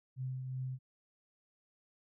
sine tone with tremolo, 129.6 Hz, C3, 16 cents flat, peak -35 dBFS, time 0.16-0.79 s, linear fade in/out 50 ms, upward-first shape triangle, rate 2.7 Hz, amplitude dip 40%, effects none

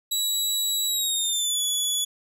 20% pulse tone with pitch glide, 3899 to 3414 Hz, B7 to G#7, -23 to +47 cents, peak -17 dBFS, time 0.11-2.05 s, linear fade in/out 10 ms, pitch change -230 cents, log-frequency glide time 0.87-1.61 s, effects none

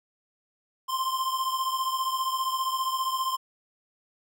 square beating tone pair, 1044 / 1059 Hz, C6 / C6, -4 / +21 cents, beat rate 15 Hz, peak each -28 / -33 dBFS, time 0.88-3.37 s, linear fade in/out 20 ms, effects none

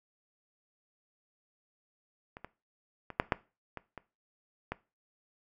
clicks, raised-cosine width 0.5 ms, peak -29 / -26 / -26 / -9 / -10 / -24 / -27 / -19 dBFS, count 8, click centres 2.369 / 2.446 / 3.103 / 3.199 / 3.322 / 3.773 / 3.977 / 4.72 s, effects noise-tail reverb RT60 0.3 s tail -19 dB re dry

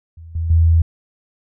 sine tone with level steps, 82.41 Hz, E2, in tune, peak -34 / -18 / -9 dBFS, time 0.17-0.82 s, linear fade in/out 5 ms, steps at 0.35 / 0.5 s, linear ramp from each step 5 ms, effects none

